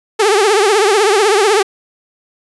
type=tone with vibrato; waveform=sawtooth; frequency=412.6 Hz; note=G#4; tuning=11 cents flat; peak=-5 dBFS; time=0.19-1.63 s; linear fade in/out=10 ms; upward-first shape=triangle; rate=16 Hz; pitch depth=170 cents each way; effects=resampled to 24000 Hz